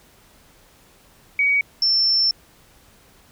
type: tone pair in turn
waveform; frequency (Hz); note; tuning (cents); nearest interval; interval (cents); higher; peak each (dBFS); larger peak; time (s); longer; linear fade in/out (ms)
sine; 2258 / 5370; C#7 / E8; +31 / +31; octave + minor third; 1500; second; -15; neither; 1.39-1.61 / 1.82-2.31; second; 2
effects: pink hiss -53 dBFS RMS until 3.31 s